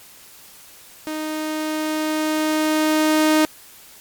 sawtooth tone with level ramp, 310 Hz, D#4, 6 cents flat, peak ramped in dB -21 to -9 dBFS, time 1.07-3.45 s, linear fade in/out 0 ms, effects white hiss -45 dBFS RMS until 4 s + MP3 96 kbps

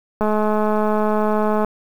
click train, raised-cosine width 1 ms, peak -7 dBFS, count 307, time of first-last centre 0.21-1.647 s, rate 213 Hz, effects 7-bit

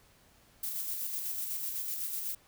violet noise with tremolo, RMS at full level -35 dBFS, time 0.63-2.35 s, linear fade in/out 5 ms, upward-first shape square, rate 8 Hz, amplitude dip 30%, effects pink hiss -63 dBFS RMS until 2.47 s

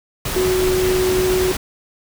sine tone in noise, 370 Hz, F#4, in tune, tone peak -15 dBFS, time 0.36-1.52 s, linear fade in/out 5 ms, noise pink, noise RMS -23 dBFS, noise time 0.25-1.57 s, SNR +5 dB, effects none

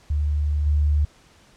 sine tone with level steps, 74 Hz, D2, 14 cents sharp, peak -19 / -16 dBFS, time 0.1-1.05 s, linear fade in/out 5 ms, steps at 0.66 s, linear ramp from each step 5 ms, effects pink hiss -54 dBFS RMS until 1.56 s + low-pass 8000 Hz 12 dB/octave

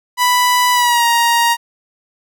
sawtooth tone with pitch glide, 989 to 938.4 Hz, B5 to A#5, +2 to +11 cents, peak -7 dBFS, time 0.17-1.57 s, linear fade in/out 50 ms, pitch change -91 cents, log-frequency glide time 0.73-1.05 s, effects none

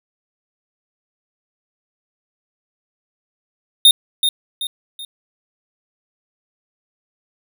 square tone with echo, 3674 Hz, A#7, 26 cents flat, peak -6 dBFS, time 3.85-3.91 s, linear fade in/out 2 ms, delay 380 ms, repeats 3, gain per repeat -8 dB, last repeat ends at 5.05 s, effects none

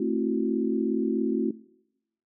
sine chord, F# half-diminished seventh, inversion first, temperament just, 222 / 266.4 / 333 / 370 Hz, A3 / C4 / E4 / F#4, +16 / +31 / +18 / 0 cents, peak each -29 dBFS, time 0-1.51 s, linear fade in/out 5 ms, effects noise-tail reverb RT60 0.9 s tail -21 dB re dry

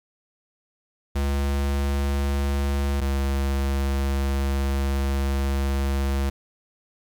square tone pair in turn, 70 / 68.6 Hz, C#2 / C#2, +18 / -17 cents, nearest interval unison, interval 35 cents, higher first, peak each -22 dBFS, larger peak neither, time 1.15-3.01 / 3.01-6.3 s, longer second, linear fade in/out 10 ms, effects 10-bit

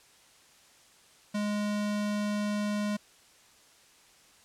square tone, 207.7 Hz, G#3, in tune, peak -29 dBFS, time 1.34-2.97 s, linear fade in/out 10 ms, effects white hiss -59 dBFS RMS until 4.44 s + low-pass 9000 Hz 12 dB/octave

